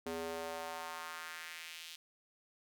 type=tone with high-pass filter sweep; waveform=square; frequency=82.41 Hz; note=E2; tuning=in tune; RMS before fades=-44 dBFS; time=0.06-1.96 s; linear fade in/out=5 ms; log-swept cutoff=330 to 3400 Hz; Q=1.8; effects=none